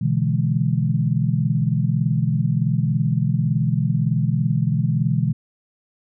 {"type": "chord", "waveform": "sine", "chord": "E dominant seventh", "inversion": "second", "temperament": "equal", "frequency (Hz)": [123.47, 146.83, 164.81, 207.7], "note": ["B2", "D3", "E3", "G#3"], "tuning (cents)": [0, 0, 0, 0], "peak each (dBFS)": [-21, -22, -22, -26], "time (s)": [0.01, 5.33], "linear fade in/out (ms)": 10, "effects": []}